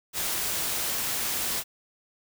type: noise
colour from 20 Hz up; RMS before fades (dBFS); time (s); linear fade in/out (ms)
white; -29; 0.13-1.64; 50
effects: none